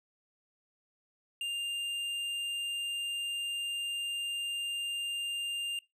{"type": "tone with hard clipping", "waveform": "sine", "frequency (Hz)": 2800, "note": "F7", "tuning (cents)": 4, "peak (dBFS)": -34, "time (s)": [1.41, 5.79], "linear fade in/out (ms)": 2, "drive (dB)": 7, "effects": ["noise-tail reverb RT60 0.2 s tail -21 dB re dry"]}